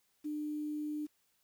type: tone with quantisation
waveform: sine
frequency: 300 Hz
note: D4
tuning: 37 cents sharp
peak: -35 dBFS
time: 0.24-1.07 s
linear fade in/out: 20 ms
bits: 10
effects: white hiss -75 dBFS RMS until 1.43 s